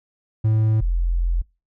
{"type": "tone pair in turn", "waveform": ["triangle", "sine"], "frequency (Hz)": [109.4, 43.07], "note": ["A2", "F1"], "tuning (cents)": [-9, -23], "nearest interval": "octave + major third", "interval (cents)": 1614, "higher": "first", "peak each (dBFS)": [-13, -17], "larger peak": "first", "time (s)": [[0.44, 0.81], [0.81, 1.42]], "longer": "second", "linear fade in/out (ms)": 10, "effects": ["noise-tail reverb RT60 0.3 s tail -26 dB re dry"]}